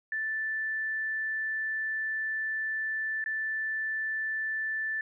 sine tone with dropouts, 1760 Hz, A6, in tune, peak -29 dBFS, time 0.12-5.01 s, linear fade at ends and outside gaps 2 ms, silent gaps 3.241-3.26 s, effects none

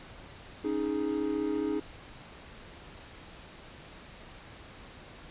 triangle chord, C# suspended second, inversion none, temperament just, 277.2 / 311.8 / 415.8 Hz, C#4 / D#4 / G#4, 0 / +4 / +2 cents, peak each -33 / -29 / -31 dBFS, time 0.64-1.8 s, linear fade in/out 10 ms, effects pink hiss -49 dBFS RMS until 5.3 s + resampled to 8000 Hz

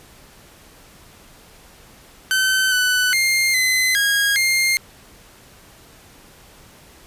sawtooth tone with pitch steps, 1532 / 1496 / 2115 / 2038 / 1638 / 2117 Hz, G6 / F#6 / C7 / C7 / G#6 / C7, -40 / +19 / +18 / -46 / -24 / +20 cents, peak -12 dBFS, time 2.31-4.77 s, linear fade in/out 0 ms, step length 410 ms, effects pink hiss -47 dBFS RMS until 7.06 s + resampled to 32000 Hz

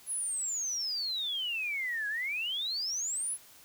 sine exponential two-way sweep, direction down then up, 11040 to 1639 to 11040 Hz, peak -31 dBFS, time 0.06-3.38 s, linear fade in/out 50 ms, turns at 2.08 s, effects white hiss -56 dBFS RMS until 3.64 s

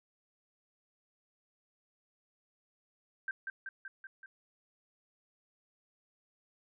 sine tone with echo, 1568 Hz, G6, in tune, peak -33 dBFS, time 3.28-3.31 s, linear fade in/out 2 ms, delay 190 ms, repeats 5, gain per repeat -3 dB, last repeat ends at 4.26 s, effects none

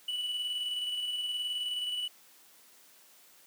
triangle tone with tremolo, 2959 Hz, F#7, 1 cent flat, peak -29 dBFS, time 0.08-2.08 s, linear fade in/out 5 ms, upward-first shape square, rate 19 Hz, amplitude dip 30%, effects white hiss -59 dBFS RMS until 3.46 s + high-pass 200 Hz 12 dB/octave

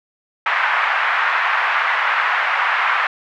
white band-pass noise, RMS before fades -18 dBFS, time 0.46-3.07 s, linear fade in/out 2 ms, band 860 to 2000 Hz, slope 24 dB/octave, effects none

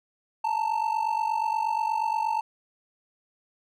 triangle ring-modulated tone, 891 Hz, A5, 22 cents sharp, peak -19 dBFS, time 0.44-2.41 s, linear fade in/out 5 ms, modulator 24.2 Hz, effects none

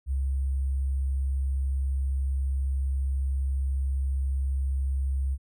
sine tone with sample-and-hold, 67.3 Hz, C2, 49 cents sharp, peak -24 dBFS, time 0.06-5.38 s, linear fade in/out 50 ms, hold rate 8820 Hz, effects none

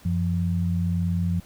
sine tone pair together, 91.51 / 173.1 Hz, F#2 / F3, -19 / -15 cents, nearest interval major seventh, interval 1104 cents, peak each -24 dBFS, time 0.05-1.4 s, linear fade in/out 5 ms, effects pink hiss -52 dBFS RMS until 1.45 s

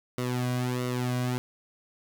sawtooth tone with flanger, 124.7 Hz, B2, 17 cents sharp, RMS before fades -29 dBFS, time 0.18-1.38 s, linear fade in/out 0 ms, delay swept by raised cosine 1.2 to 2.3 ms, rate 1.5 Hz, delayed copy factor -0.75, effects none

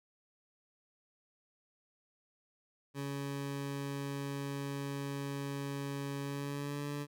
20% pulse tone with pitch glide, 140 to 144.69 Hz, C#3 to D3, +18 to -25 cents, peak -32 dBFS, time 2.94-7.07 s, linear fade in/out 50 ms, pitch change +57 cents, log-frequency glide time 6.22-6.86 s, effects none

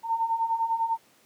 sine beating tone pair, 902 / 912 Hz, A5 / A#5, +43 / -38 cents, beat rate 10 Hz, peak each -30 / -25 dBFS, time 0.03-0.98 s, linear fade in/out 50 ms, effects pink hiss -60 dBFS RMS until 1.25 s + high-pass 200 Hz 12 dB/octave

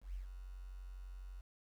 sine tone with ADSR envelope, 46 Hz, F#1, 9 cents flat, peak -39 dBFS, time 0.01-1.41 s, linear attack 130 ms, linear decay 120 ms, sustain -7 dB, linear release 8 ms, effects 11-bit

